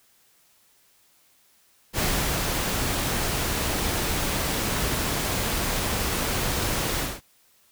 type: noise with ADSR envelope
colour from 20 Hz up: pink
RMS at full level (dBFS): -24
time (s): 1.93-7.21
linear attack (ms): 58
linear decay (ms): 380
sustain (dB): -2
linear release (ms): 210
effects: white hiss -61 dBFS RMS until 7.71 s